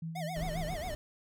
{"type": "tone with tremolo", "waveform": "sine", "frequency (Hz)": 163.1, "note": "E3", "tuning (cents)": -18, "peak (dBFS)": -35, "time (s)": [0.02, 0.74], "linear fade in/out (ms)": 5, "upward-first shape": "sine", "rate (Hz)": 5.7, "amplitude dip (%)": 45}
{"type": "tone with vibrato", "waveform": "square", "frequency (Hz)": 668, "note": "E5", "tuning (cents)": 23, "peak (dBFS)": -38, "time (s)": [0.15, 0.95], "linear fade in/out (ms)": 10, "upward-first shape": "sine", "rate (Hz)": 7.4, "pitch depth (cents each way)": 200}
{"type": "noise", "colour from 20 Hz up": "brown", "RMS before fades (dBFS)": -40, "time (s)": [0.36, 0.95], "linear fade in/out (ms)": 0}
{"effects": []}